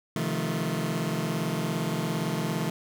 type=chord; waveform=sawtooth; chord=F dominant seventh; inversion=second; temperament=just; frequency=130.96 / 157.15 / 174.61 / 218.3 Hz; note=C3 / Eb3 / F3 / A3; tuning=+2 / +18 / 0 / -13 cents; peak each=-31 / -27 / -28 / -29 dBFS; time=0.16-2.7 s; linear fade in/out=2 ms; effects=none